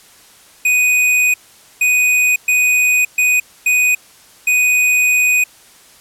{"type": "tone bursts at uneven times", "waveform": "square", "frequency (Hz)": 2489, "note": "D#7", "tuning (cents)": 0, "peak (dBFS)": -11, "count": 6, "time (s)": [[0.65, 1.34], [1.81, 2.36], [2.48, 3.05], [3.18, 3.4], [3.66, 3.95], [4.47, 5.44]], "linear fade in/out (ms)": 5, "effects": ["white hiss -45 dBFS RMS until 6 s", "low-pass 12000 Hz 12 dB/octave"]}